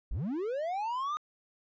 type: linear sweep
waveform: triangle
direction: up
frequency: 30.25 to 1244.5 Hz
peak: -29 dBFS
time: 0.11-1.17 s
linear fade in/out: 0 ms
effects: resampled to 16000 Hz